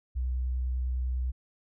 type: tone with vibrato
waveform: sine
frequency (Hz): 62.9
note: B1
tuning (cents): +32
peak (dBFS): -27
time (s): 0.15-1.32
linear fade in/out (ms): 20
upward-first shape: sine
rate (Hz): 10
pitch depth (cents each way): 11
effects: none